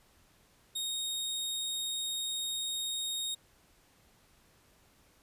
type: tone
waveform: sawtooth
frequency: 3729 Hz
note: A#7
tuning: in tune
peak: -30 dBFS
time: 0.75-3.35 s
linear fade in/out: 10 ms
effects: pink hiss -65 dBFS RMS until 5.22 s + resampled to 32000 Hz